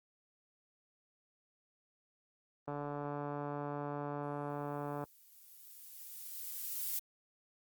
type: click train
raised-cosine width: 1 ms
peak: -27 dBFS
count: 343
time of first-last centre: 2.68-5.039 s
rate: 145 Hz
type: noise with exponential growth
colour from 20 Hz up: violet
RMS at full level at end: -36 dBFS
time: 4.23-6.99 s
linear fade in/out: 2 ms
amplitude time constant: 600 ms
effects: high-pass 60 Hz 12 dB/octave + Opus 32 kbps